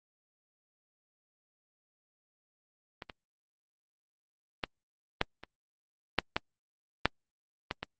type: clicks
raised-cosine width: 0.3 ms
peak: -24 / -25 / -14 / -9 / -27 / -7 / -11 / -6 / -15 / -19 dBFS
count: 10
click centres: 3.022 / 3.098 / 4.638 / 5.214 / 5.436 / 6.187 / 6.365 / 7.056 / 7.711 / 7.83 s
effects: Opus 32 kbps